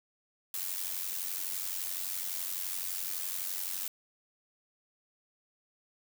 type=noise with amplitude modulation; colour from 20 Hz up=blue; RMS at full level=-33 dBFS; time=0.54-3.88 s; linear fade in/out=2 ms; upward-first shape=sine; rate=91.8 Hz; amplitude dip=70%; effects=none